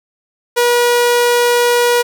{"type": "tone", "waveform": "sawtooth", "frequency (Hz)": 482, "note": "B4", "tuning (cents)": -42, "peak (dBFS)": -6, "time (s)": [0.56, 2.03], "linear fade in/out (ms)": 20, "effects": []}